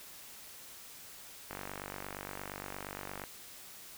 click train, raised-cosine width 0.5 ms, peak -25 dBFS, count 85, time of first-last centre 1.51-3.238 s, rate 48.6 Hz, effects white hiss -51 dBFS RMS until 3.97 s

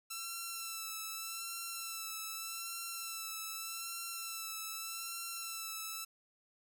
5% pulse tone with vibrato, 1335 Hz, E6, 22 cents sharp, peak -29 dBFS, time 0.1-6.05 s, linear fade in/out 10 ms, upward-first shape sine, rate 0.83 Hz, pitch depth 32 cents each way, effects none

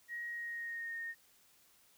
sine tone with pitch glide, 1890 to 1843.6 Hz, A#6 to A#6, +23 to -20 cents, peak -39 dBFS, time 0.08-1.15 s, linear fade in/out 50 ms, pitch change -43 cents, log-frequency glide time 0.29-0.95 s, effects white hiss -67 dBFS RMS until 1.97 s

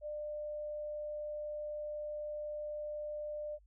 sine tone, 598 Hz, D5, 31 cents sharp, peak -38 dBFS, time 0.01-3.59 s, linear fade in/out 50 ms, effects added 50 Hz sine -61 dBFS peak until 3.66 s

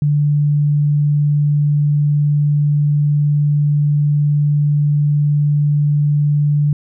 sine tone, 146.83 Hz, D3, in tune, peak -11 dBFS, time 0.02-6.73 s, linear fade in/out 2 ms, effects none

